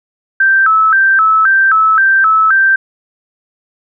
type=tone with vibrato; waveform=sine; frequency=1429 Hz; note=F6; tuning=39 cents sharp; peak=-6 dBFS; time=0.4-2.76 s; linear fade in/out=5 ms; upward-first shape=square; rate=1.9 Hz; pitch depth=160 cents each way; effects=none